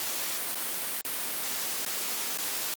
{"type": "noise with dropouts", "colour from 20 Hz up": "white", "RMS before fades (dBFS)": -32, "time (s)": [0, 2.74], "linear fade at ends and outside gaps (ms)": 1, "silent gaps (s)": [[0.547, 0.555], [1.011, 1.049], [1.85, 1.862], [2.375, 2.385]], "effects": ["high-pass 200 Hz 12 dB/octave", "Opus 48 kbps"]}